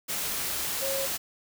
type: tone in noise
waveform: sine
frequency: 543 Hz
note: C#5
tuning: 36 cents flat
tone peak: -30 dBFS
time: 0.81-1.07 s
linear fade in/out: 20 ms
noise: white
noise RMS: -31 dBFS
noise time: 0.08-1.18 s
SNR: -2 dB
effects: none